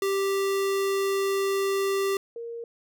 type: tone pair in turn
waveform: square / sine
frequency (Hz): 392 / 466.2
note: G4 / A#4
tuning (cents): 0 / 0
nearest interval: minor third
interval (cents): 300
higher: second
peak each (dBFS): -24 / -33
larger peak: first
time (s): 0.02-2.17 / 2.36-2.64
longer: first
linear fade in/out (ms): 2
effects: none